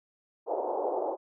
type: band-pass noise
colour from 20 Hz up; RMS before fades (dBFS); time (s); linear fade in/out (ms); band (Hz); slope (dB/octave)
pink; -31; 0.46-1.17; 50; 360 to 890; 48
effects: none